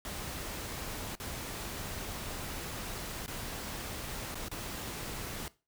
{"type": "noise with dropouts", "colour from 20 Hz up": "pink", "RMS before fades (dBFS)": -40, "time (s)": [0.05, 5.48], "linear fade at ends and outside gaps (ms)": 1, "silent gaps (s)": [[1.153, 1.2], [3.262, 3.279], [4.345, 4.354], [4.484, 4.514]], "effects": ["noise-tail reverb RT60 0.3 s tail -19 dB re dry"]}